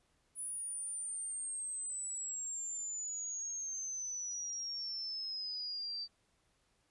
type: exponential sweep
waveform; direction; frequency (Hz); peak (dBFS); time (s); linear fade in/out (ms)
sine; down; 9930 to 4627; -38; 0.35-6.08; 50
effects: pink hiss -75 dBFS RMS until 6.9 s + resampled to 24000 Hz